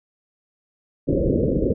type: low-pass noise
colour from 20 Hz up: white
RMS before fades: -20 dBFS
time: 1.07-1.74 s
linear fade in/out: 20 ms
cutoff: 560 Hz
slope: 96 dB/octave
effects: none